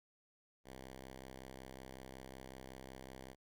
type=tone; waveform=5% pulse; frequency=65.4 Hz; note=C2; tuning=in tune; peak=-39 dBFS; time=0.64-3.36 s; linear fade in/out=50 ms; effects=none